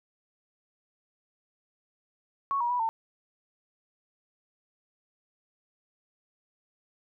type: tone with pitch steps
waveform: sine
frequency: 1108 / 955 / 981 / 899 Hz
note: C#6 / A#5 / B5 / A5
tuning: -1 / +42 / -12 / +37 cents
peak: -25 dBFS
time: 2.51-2.89 s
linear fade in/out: 0 ms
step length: 95 ms
effects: none